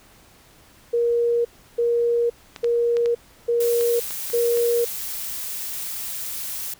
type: tone bursts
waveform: sine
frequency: 472.1 Hz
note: A#4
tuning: 22 cents sharp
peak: -17 dBFS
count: 5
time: 0.93-4.85 s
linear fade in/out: 10 ms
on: 520 ms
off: 330 ms
type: clicks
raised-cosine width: 0.2 ms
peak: -17 dBFS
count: 8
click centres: 2.562 / 2.644 / 2.969 / 3.059 / 3.81 / 4.108 / 4.301 / 4.572 s
type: noise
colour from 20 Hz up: blue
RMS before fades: -30 dBFS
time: 3.6-6.74 s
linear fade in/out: 5 ms
effects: pink hiss -52 dBFS RMS until 6.79 s